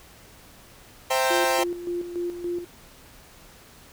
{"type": "chord", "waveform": "sawtooth", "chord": "C dominant seventh", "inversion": "none", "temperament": "equal with one note detuned", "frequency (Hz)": [523.3, 659.3, 784, 916.3], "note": ["C5", "E5", "G5", "Bb5"], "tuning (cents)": [0, 0, 0, -30], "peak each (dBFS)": [-20, -25, -22, -25], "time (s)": [1.1, 1.64], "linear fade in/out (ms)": 10}
{"type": "tone with tremolo", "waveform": "sine", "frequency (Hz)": 349.2, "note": "F4", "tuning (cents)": 0, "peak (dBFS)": -25, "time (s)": [1.3, 2.65], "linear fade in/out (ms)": 10, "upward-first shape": "square", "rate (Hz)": 3.5, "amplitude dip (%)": 60}
{"effects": ["pink hiss -50 dBFS RMS until 3.92 s"]}